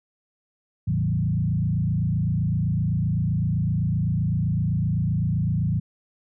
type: tone with frequency modulation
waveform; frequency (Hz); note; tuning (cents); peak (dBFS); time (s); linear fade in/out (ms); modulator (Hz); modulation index
sine; 136.1; C#3; -31; -20; 0.87-5.8; 10; 27.8; 1.7
effects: none